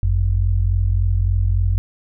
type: tone pair together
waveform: sine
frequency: 49 / 92.5 Hz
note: G1 / F#2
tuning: 0 / 0 cents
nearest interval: major seventh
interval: 1100 cents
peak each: -17 dBFS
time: 0.03-1.78 s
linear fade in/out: 0 ms
effects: none